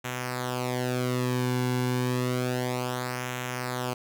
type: tone with flanger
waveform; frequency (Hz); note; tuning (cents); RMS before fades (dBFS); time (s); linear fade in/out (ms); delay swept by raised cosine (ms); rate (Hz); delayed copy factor
sawtooth; 125.3; B2; +25; -29; 0.04-3.94; 10; 0.21 to 1.61; 0.3; -0.7
effects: 9-bit